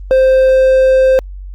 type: tone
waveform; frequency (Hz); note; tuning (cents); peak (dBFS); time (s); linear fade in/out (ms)
triangle; 523.3; C5; 0; -4; 0.11-1.19; 0
effects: added 47 Hz sine -25 dBFS peak until 1.54 s + Opus 32 kbps